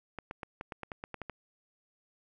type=clicks; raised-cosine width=0.5 ms; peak=-24 dBFS; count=11; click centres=0.187 / 0.311 / 0.432 / 0.611 / 0.722 / 0.833 / 0.918 / 1.039 / 1.143 / 1.217 / 1.297 s; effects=none